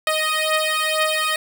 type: beating tone pair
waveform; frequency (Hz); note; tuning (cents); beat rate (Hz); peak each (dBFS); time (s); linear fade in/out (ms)
10% pulse; 622.3 / 624.4; D#5 / D#5; 0 / +6; 2.1; -13; 0.07-1.36; 2
effects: none